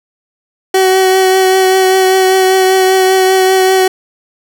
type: tone with vibrato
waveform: 30% pulse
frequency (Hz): 377.2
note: F#4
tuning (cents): +33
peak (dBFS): -4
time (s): 0.74-3.88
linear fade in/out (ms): 5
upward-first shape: triangle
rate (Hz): 5.1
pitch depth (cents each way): 18
effects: none